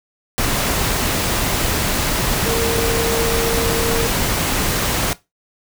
sine tone in noise, 460 Hz, A#4, 23 cents flat, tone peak -19 dBFS, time 2.46-4.07 s, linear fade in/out 0 ms, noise pink, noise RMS -19 dBFS, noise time 0.38-5.13 s, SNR -3 dB, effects noise-tail reverb RT60 0.2 s tail -17 dB re dry

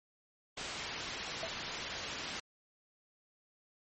white low-pass noise, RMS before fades -42 dBFS, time 0.57-2.4 s, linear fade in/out 5 ms, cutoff 4600 Hz, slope 12 dB/octave
sine tone with exponential decay, 659.3 Hz, E5, in tune, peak -33 dBFS, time 1.43-1.55 s, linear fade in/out 0 ms, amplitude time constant 24 ms
effects MP3 32 kbps

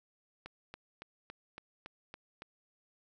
click train, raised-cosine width 0.3 ms, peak -29 dBFS, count 8, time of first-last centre 0.46-2.421 s, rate 3.57 Hz, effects none

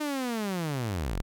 sawtooth linear sweep, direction down, 306.6 to 31.25 Hz, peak -25 dBFS, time 0-1.22 s, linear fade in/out 10 ms, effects none

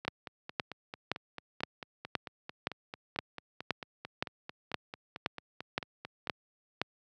two click trains, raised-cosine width 0.3 ms, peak -13 / -24 dBFS, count 14 / 29, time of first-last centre 0.08-6.816 / 0.05-6.272 s, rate 1.93 / 4.5 Hz, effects high-pass 100 Hz 12 dB/octave

